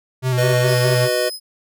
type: tone with vibrato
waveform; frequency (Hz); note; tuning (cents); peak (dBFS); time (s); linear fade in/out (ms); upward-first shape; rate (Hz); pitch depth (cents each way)
square; 126.7; B2; +45; -17; 0.22-1.09; 50; square; 4.8; 31
type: chord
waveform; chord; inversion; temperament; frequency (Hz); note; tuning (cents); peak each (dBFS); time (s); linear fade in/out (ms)
square; B major; second; just; 370.4 / 493.9 / 617.4; F#4 / B4 / D#5; +2 / 0 / -14; -25 / -22 / -21; 0.37-1.3; 20
type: tone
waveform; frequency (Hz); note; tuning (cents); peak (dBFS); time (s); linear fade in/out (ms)
sawtooth; 5060; D#8; +28; -25; 0.65-1.4; 50
effects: none